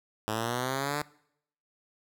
5% pulse linear sweep, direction up, 106.3 to 150 Hz, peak -18 dBFS, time 0.28-1.02 s, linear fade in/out 0 ms, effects noise-tail reverb RT60 0.7 s tail -22 dB re dry

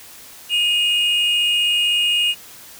triangle tone pair together, 2489 / 2855 Hz, D#7 / F7, 0 / +37 cents, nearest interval major second, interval 237 cents, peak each -22 / -14 dBFS, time 0.49-2.35 s, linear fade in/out 50 ms, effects white hiss -41 dBFS RMS until 2.79 s

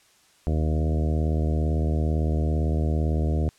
harmonic tone with a mistuned harmonic, 77.78 Hz, D#2, in tune, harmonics 1 / 2 / 3 / 4 / 5 / 6 / 7 / 8 / 9, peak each -22 / -28 / -32 / -34 / -36 / -38 / -39 / -40 / -41 dBFS, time 0.47-3.49 s, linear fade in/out 0 ms, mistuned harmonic 1, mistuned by -27 cents, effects white hiss -59 dBFS RMS until 3.58 s + low-pass 9000 Hz 12 dB/octave

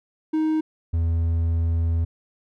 triangle tone pair in turn, 313.3 / 82.98 Hz, D#4 / E2, +12 / +12 cents, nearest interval octave + major seventh, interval 2300 cents, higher first, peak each -17 dBFS, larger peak neither, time 0.33-0.61 / 0.93-2.05 s, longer second, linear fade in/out 10 ms, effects none

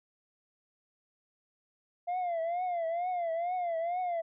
sine tone with vibrato, 693 Hz, F5, 14 cents flat, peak -27 dBFS, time 2.07-4.22 s, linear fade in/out 20 ms, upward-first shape triangle, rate 2.2 Hz, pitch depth 120 cents each way, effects tanh soft clip ceiling -29 dBFS

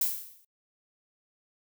violet noise with exponential decay, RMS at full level -24 dBFS, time 0.01-0.45 s, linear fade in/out 5 ms, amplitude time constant 95 ms, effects noise-tail reverb RT60 0.1 s tail -26 dB re dry

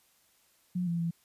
sine tone with pitch steps, 179.4 / 170.1 / 167.9 Hz, F3 / F3 / E3, +47 / -45 / +32 cents, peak -28 dBFS, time 0.75-1.11 s, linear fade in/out 10 ms, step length 120 ms, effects white hiss -67 dBFS RMS until 1.24 s + resampled to 32000 Hz

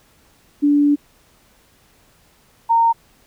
sine tone pair in turn, 290 / 920.7 Hz, D4 / A#5, -22 / -22 cents, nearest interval octave + minor sixth, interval 2000 cents, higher second, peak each -11 dBFS, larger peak neither, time 0.62-0.96 / 2.69-2.93 s, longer first, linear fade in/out 20 ms, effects pink hiss -55 dBFS RMS until 3.26 s

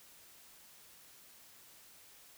silence, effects white hiss -59 dBFS RMS until 2.37 s

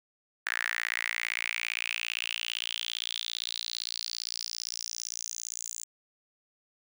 sawtooth tone with high-pass filter sweep, 57.6 Hz, A#1, 20 cents flat, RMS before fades -35 dBFS, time 0.46-5.84 s, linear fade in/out 5 ms, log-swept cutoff 1700 to 7200 Hz, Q 5.5, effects none

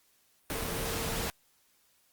sine tone in noise, 454.6 Hz, A#4, 43 cents flat, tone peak -41 dBFS, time 0.55-1.28 s, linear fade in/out 0 ms, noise pink, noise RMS -34 dBFS, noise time 0.5-1.3 s, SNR -10 dB, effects white hiss -68 dBFS RMS until 2.12 s + Opus 48 kbps

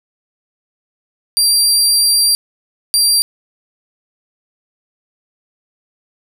25% pulse tone bursts at uneven times, 4723 Hz, D8, 9 cents sharp, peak -5 dBFS, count 2, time 1.37-2.35 / 2.94-3.22 s, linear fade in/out 0 ms, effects none

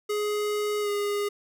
square tone with pitch glide, 418 to 409.9 Hz, G#4 to G#4, +11 to -23 cents, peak -26 dBFS, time 0.09-1.29 s, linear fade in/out 10 ms, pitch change -34 cents, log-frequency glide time 0.81-0.89 s, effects none

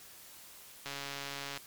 click train, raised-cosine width 0.2 ms, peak -22 dBFS, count 101, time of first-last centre 0.86-1.574 s, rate 140 Hz, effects white hiss -53 dBFS RMS until 1.66 s + MP3 96 kbps

